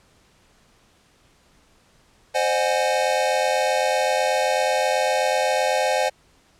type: chord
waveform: square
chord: Ab dominant seventh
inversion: first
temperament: equal with one note detuned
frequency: 523.3 / 611.2 / 740 / 830.6 Hz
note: C5 / Eb5 / Gb5 / Ab5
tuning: 0 / -31 / 0 / 0 cents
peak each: -24 / -25 / -26 / -26 dBFS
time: 2.34-6.1 s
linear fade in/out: 20 ms
effects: pink hiss -58 dBFS RMS until 6.59 s + low-pass 9000 Hz 12 dB/octave